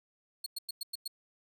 sawtooth tone bursts, 4330 Hz, C#8, 41 cents flat, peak -32 dBFS, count 6, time 0.44-1.078 s, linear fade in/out 5 ms, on 23 ms, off 100 ms, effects none

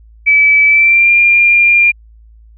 sine tone with pitch glide, 2300 to 2398 Hz, D7 to D7, -37 to +36 cents, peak -5 dBFS, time 0.26-1.92 s, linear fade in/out 20 ms, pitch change +73 cents, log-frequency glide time 0.66-1.13 s, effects added 55 Hz sine -38 dBFS peak until 2.57 s

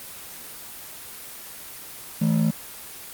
triangle ring-modulated tone, 190 Hz, F#3, 46 cents sharp, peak -13 dBFS, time 2.21-2.51 s, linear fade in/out 10 ms, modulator 28.3 Hz, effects white hiss -39 dBFS RMS until 3.13 s + Opus 24 kbps

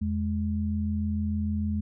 sine tone pair together, 83.34 / 210 Hz, E2 / G#3, +19 / +19 cents, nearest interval octave + major third, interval 1600 cents, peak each -28 dBFS, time 0.01-1.81 s, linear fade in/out 10 ms, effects none

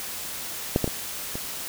clicks, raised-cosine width 2 ms, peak -6 / -9 / -15 / -18 dBFS, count 4, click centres 0.761 / 0.843 / 0.877 / 1.355 s, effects white hiss -34 dBFS RMS until 1.68 s

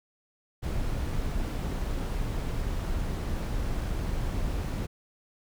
brown noise, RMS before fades -30 dBFS, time 0.62-4.87 s, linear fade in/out 20 ms, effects none

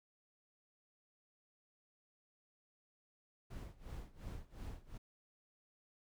brown noise with tremolo, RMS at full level -45 dBFS, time 3.5-4.98 s, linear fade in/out 10 ms, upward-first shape sine, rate 2.8 Hz, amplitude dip 90%, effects none

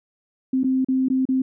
sine tone with dropouts, 261.2 Hz, C4, 3 cents flat, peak -17 dBFS, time 0.53-1.42 s, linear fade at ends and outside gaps 5 ms, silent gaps 0.634-0.642 / 0.847-0.885 / 1.085-1.1 / 1.254-1.288 s, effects none

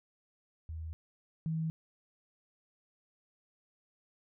sine tone pair in turn, 80.2 / 160.7 Hz, E2 / E3, -47 / -44 cents, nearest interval octave, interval 1203 cents, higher second, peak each -38 / -31 dBFS, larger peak second, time 0.69-0.93 / 1.46-1.7 s, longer neither, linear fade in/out 0 ms, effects none

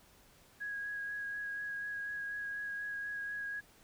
sine tone with vibrato, 1653 Hz, G#6, 9 cents flat, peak -37 dBFS, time 0.6-3.61 s, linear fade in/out 20 ms, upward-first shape sine, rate 4.1 Hz, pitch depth 15 cents each way, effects pink hiss -63 dBFS RMS until 3.83 s

